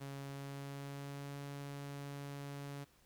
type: tone with pitch glide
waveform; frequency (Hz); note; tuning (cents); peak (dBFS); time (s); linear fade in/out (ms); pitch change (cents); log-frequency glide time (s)
sawtooth; 138.59 to 141.42; C#3 to C#3; 0 to +35; -40; 0-2.85; 20; +35; 0.2-1.37
effects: pink hiss -69 dBFS RMS until 3.05 s